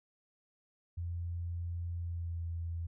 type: tone with pitch glide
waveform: sine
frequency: 86 to 84.13 Hz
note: F2 to E2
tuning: -26 to +36 cents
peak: -35 dBFS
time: 0.97-2.87 s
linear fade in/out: 10 ms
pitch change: -38 cents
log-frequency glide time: 1.97-2.44 s
effects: none